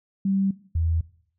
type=tone pair in turn; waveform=sine; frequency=194.5 / 82.16 Hz; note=G3 / E2; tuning=-13 / -5 cents; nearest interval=octave + minor third; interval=1492 cents; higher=first; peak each=-20 dBFS; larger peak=neither; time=0.25-0.51 / 0.75-1.01 s; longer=neither; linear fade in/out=5 ms; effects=noise-tail reverb RT60 0.6 s tail -19 dB re dry